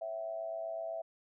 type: tone with amplitude modulation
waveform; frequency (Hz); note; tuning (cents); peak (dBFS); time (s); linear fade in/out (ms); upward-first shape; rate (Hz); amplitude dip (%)
sine; 659.3; E5; 0; -33; 0.01-1.02; 10; sine; 108; 70
effects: none